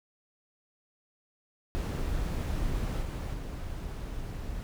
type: noise with level steps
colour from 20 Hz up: brown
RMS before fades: -31 / -34 / -37 dBFS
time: 1.75-4.63 s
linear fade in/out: 0 ms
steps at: 3.01 / 3.33 s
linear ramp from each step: 20 ms
effects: none